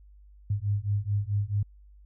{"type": "beating tone pair", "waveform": "sine", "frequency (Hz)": [100, 104.6], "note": ["G2", "G#2"], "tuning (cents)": [35, 13], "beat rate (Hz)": 4.6, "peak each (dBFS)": -28, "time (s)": [0.5, 1.63], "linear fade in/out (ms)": 5, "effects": ["added 50 Hz sine -50 dBFS peak until 2.05 s"]}